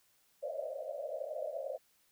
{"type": "band-pass noise", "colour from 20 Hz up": "white", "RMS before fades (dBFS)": -40, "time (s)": [0.42, 1.78], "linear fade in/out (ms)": 20, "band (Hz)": [520, 650], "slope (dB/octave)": 96, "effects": ["white hiss -71 dBFS RMS until 2.11 s"]}